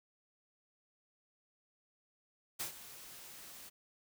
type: noise with ADSR envelope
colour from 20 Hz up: white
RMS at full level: -38 dBFS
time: 2.59-3.7 s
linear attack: 16 ms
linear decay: 110 ms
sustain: -14 dB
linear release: 19 ms
effects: none